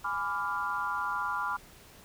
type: chord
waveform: sine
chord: G# diminished seventh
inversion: none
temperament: equal with one note detuned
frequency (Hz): 830.6 / 998.1 / 1174.7 / 1396.9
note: G#5 / B5 / D6 / F6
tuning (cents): 0 / +18 / 0 / 0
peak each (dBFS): -39 / -34 / -35 / -34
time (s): 0.04-1.57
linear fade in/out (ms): 10
effects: pink hiss -54 dBFS RMS until 2.04 s